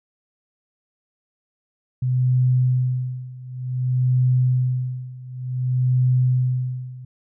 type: tone with tremolo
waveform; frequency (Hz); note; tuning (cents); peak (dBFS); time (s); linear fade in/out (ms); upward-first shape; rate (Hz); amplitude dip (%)
sine; 126.8; B2; +46; -14; 2.02-7.05; 5; sine; 0.55; 90
effects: none